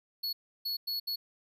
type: tone bursts at uneven times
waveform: square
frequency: 4380 Hz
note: C#8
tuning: 22 cents flat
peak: -32 dBFS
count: 4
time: 0.23-0.33 / 0.65-0.77 / 0.87-1 / 1.07-1.16 s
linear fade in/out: 10 ms
effects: none